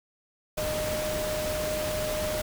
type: tone in noise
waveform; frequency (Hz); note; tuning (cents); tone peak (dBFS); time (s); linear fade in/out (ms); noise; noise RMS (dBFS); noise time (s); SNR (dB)
sine; 613; D#5; -26; -29; 0.57-2.42; 10; pink; -33; 0.57-2.42; +1
effects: none